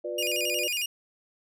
sine chord, B diminished, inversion second, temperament just, 355.6 / 493.9 / 592.7 Hz, F4 / B4 / D5, +31 / 0 / +16 cents, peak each -35 / -35 / -33 dBFS, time 0.04-0.68 s, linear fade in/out 10 ms
sawtooth tone with vibrato, 2637 Hz, E7, in tune, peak -24 dBFS, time 0.18-0.86 s, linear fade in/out 5 ms, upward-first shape square, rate 11 Hz, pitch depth 130 cents each way
effects none

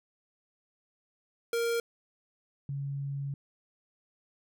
square / sine tone pair in turn, 466.2 / 139.69 Hz, A#4 / C#3, 0 / +14 cents, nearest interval octave + major sixth, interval 2086 cents, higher first, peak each -28 / -32 dBFS, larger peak first, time 1.53-1.8 / 2.69-3.34 s, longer second, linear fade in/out 2 ms, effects none

